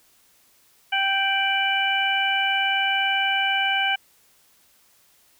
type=harmonic tone with a mistuned harmonic; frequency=782 Hz; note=G5; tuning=4 cents flat; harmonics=1 / 2 / 3 / 4; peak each=-25 / -25 / -25 / -25 dBFS; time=0.92-3.96 s; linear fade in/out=10 ms; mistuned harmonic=4; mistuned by=-88 cents; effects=white hiss -59 dBFS RMS until 5.39 s